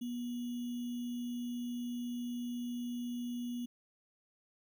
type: tone with sample-and-hold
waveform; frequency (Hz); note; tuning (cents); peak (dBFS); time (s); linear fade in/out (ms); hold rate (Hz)
sine; 242; B3; -35; -36; 0.01-3.66; 10; 3150
effects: none